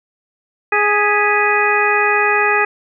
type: harmonic tone with a mistuned harmonic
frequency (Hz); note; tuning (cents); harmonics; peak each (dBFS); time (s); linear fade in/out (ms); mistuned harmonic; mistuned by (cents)
415.3; G#4; 0; 1 / 2 / 3 / 4 / 5 / 6; -19 / -19 / -19 / -19 / -19 / -19; 0.72-2.65; 5; 5; -91
effects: none